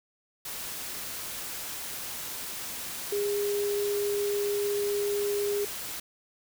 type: tone in noise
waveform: sine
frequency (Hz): 408.6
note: G#4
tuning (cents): -28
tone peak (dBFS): -26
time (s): 3.12-5.65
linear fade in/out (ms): 5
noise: white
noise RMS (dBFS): -37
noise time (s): 0.45-6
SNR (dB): +8
effects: none